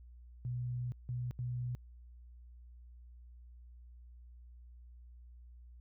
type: tone bursts at uneven times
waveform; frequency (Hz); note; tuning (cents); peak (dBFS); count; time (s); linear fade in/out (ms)
sine; 123.3; B2; -2; -35; 3; 0.45-0.92 / 1.09-1.31 / 1.39-1.75; 0
effects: added 60 Hz sine -52 dBFS peak until 5.8 s